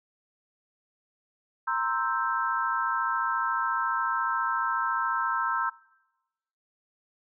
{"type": "chord", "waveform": "sine", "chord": "C dominant seventh", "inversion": "third", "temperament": "equal", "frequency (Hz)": [932.3, 1046.5, 1318.5, 1568], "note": ["Bb5", "C6", "E6", "G6"], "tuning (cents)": [0, 0, 0, 0], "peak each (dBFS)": [-31, -31, -29, -32], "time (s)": [1.67, 5.7], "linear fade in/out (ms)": 10, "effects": ["noise-tail reverb RT60 1.0 s tail -23 dB re dry"]}